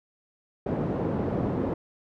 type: band-pass noise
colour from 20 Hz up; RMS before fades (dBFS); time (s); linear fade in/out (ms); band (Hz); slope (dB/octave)
pink; -28; 0.66-1.74; 5; 130 to 520; 12
effects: none